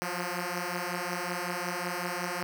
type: beating tone pair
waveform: 5% pulse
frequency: 174.61 / 180.01 Hz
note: F3 / F#3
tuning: 0 / -47 cents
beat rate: 5.4 Hz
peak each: -23 dBFS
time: 0.02-2.43 s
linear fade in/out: 0 ms
effects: none